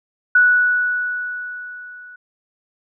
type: tone with level ramp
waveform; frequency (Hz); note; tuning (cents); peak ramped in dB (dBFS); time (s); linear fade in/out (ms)
sine; 1474; F#6; -7; -8 to -37; 0.35-2.16; 5
effects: none